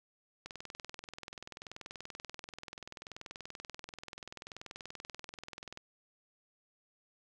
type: click train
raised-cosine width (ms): 0.2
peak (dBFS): -27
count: 111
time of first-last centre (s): 0.46-5.774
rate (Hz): 20.7
effects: none